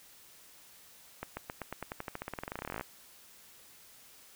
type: accelerating click train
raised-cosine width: 0.5 ms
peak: -22 dBFS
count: 29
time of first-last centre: 1.23-2.811 s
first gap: 140 ms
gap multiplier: 0.92
effects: white hiss -57 dBFS RMS until 4.35 s